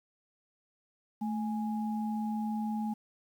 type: tone pair together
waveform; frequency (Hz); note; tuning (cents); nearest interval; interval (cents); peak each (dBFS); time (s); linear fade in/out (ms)
sine; 218.5 / 830.6; A3 / G#5; -12 / 0; octave + major seventh; 2312; -31 / -39; 1.21-2.94; 10
effects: 10-bit